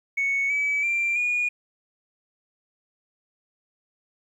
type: tone with pitch steps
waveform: sine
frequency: 2217 / 2290 / 2365 / 2443 Hz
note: C#7 / D7 / D7 / D#7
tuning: 0 / -44 / +12 / -32 cents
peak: -20 dBFS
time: 0.17-1.49 s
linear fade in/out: 10 ms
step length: 330 ms
effects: tanh soft clip ceiling -18 dBFS + 10-bit